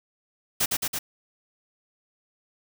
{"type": "noise with echo", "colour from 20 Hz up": "white", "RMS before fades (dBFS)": -23, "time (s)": [0.6, 0.66], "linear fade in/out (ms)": 10, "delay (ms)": 110, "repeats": 3, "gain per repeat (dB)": -2, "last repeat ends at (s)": 0.99, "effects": []}